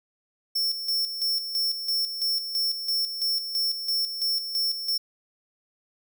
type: tone with tremolo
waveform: 45% pulse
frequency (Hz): 5400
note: E8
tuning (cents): +41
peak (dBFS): -23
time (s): 0.55-4.98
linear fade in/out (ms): 10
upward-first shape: square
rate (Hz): 3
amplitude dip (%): 60
effects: none